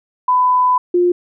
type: tone pair in turn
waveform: sine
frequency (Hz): 1001 / 353.9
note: B5 / F4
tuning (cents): +23 / +23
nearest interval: octave + tritone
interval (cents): 1800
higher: first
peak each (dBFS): -10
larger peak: neither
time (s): 0.28-0.78 / 0.94-1.12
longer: first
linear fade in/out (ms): 5
effects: none